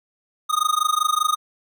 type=tone with amplitude modulation; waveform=square; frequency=1236 Hz; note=D#6; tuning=12 cents flat; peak=-15 dBFS; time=0.49-1.36 s; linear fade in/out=20 ms; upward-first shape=sine; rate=25.1 Hz; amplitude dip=95%; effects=none